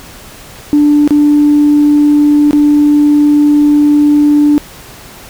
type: tone with dropouts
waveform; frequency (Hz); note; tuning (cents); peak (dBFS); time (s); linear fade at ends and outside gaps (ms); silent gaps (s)
sine; 294.2; D4; +3; -3; 0.73-4.58; 0; 1.076-1.107 / 2.509-2.531
effects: tanh soft clip ceiling 0 dBFS + pink hiss -33 dBFS RMS until 5.29 s